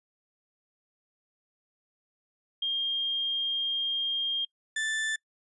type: tone pair in turn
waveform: sine / 35% pulse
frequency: 3215 / 1761.1 Hz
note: G7 / A6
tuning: +43 / +1 cents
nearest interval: minor seventh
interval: 1042 cents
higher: first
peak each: -26 dBFS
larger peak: neither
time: 2.62-4.45 / 4.76-5.16 s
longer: first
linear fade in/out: 5 ms
effects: noise-tail reverb RT60 0.1 s tail -25 dB re dry + resampled to 24000 Hz